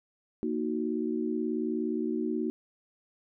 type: chord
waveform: sine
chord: D# minor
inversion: second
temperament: equal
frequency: 233.1 / 311.1 / 370 Hz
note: A#3 / D#4 / F#4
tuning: 0 / 0 / 0 cents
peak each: -32 / -32 / -33 dBFS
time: 0.43-2.5 s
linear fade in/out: 0 ms
effects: none